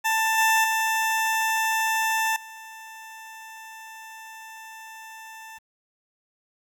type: tone with level steps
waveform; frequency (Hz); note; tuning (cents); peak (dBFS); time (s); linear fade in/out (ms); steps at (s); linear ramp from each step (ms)
20% pulse; 887; A5; +14; -16 / -13 / -17 / -35; 0.04-5.59; 20; 0.38 / 0.64 / 2.36; 2
effects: 9-bit